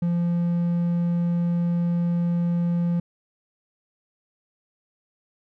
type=tone; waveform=triangle; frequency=172.4 Hz; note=F3; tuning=22 cents flat; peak=-18 dBFS; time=0.02-3 s; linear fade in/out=5 ms; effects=none